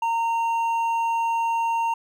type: tone with hard clipping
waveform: triangle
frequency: 920 Hz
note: A#5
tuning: 23 cents flat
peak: -22 dBFS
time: 0.02-1.94 s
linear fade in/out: 5 ms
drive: 8 dB
effects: none